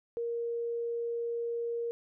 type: tone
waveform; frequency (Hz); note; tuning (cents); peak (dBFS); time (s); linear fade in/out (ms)
sine; 468.5; A#4; +9; -31; 0.17-1.91; 0
effects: none